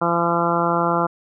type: harmonic tone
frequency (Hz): 170.5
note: F3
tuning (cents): -41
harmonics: 1 / 2 / 3 / 4 / 5 / 6 / 7 / 8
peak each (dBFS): -25 / -25 / -25 / -25 / -25 / -25 / -25 / -25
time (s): 0.01-1.07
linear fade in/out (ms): 10
effects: none